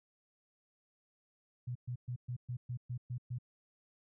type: tone bursts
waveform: sine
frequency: 123 Hz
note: B2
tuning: 7 cents flat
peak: -36 dBFS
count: 9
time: 1.67-3.386 s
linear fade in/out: 10 ms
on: 84 ms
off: 120 ms
effects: none